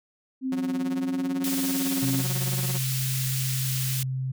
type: tone with pitch glide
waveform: sine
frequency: 261.6 to 269.4 Hz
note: C4 to C#4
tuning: 0 to -49 cents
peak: -25 dBFS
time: 0.41-2.24 s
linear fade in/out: 50 ms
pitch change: +51 cents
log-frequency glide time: 0.79-1.33 s
type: tone with tremolo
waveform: sawtooth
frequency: 182.3 Hz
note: F#3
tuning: 25 cents flat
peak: -26 dBFS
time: 0.52-2.78 s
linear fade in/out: 2 ms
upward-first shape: triangle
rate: 18 Hz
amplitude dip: 95%
type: high-pass noise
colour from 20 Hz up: white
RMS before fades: -31 dBFS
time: 1.44-4.03 s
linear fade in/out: 2 ms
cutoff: 2100 Hz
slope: 12 dB/octave
type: tone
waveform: sine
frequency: 130.81 Hz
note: C3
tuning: in tune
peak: -26 dBFS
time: 2.02-4.32 s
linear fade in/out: 10 ms
effects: none